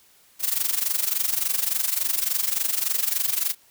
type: noise with amplitude modulation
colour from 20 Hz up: blue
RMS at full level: -21 dBFS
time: 0.39-3.55 s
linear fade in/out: 50 ms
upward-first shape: sine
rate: 23.5 Hz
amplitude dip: 80%
effects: white hiss -57 dBFS RMS until 3.7 s